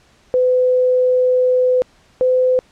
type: tone pair in turn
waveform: sine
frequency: 505 / 509.1 Hz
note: B4 / C5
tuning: +39 / -47 cents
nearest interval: unison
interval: 14 cents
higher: second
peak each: -11 dBFS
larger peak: neither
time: 0.34-1.82 / 2.21-2.59 s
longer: first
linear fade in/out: 0 ms
effects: pink hiss -53 dBFS RMS until 2.71 s + low-pass 7000 Hz 12 dB/octave